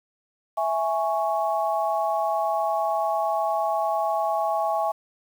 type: chord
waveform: sine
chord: C# minor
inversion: first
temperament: equal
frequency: 659.3 / 830.6 / 1108.7 Hz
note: E5 / G#5 / C#6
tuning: 0 / 0 / 0 cents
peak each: -25 / -25 / -29 dBFS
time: 0.57-4.92 s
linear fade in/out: 10 ms
effects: 8-bit